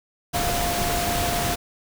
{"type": "tone in noise", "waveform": "sine", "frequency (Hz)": 698.5, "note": "F5", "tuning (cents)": 0, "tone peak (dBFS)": -26, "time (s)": [0.33, 1.56], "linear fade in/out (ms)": 20, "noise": "pink", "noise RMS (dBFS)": -25, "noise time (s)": [0.33, 1.56], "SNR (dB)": -4, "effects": []}